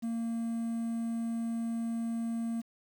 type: tone with quantisation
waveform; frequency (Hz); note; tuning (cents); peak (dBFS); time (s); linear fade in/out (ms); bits
triangle; 230; A#3; -23; -29; 0.02-2.62; 20; 9
effects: none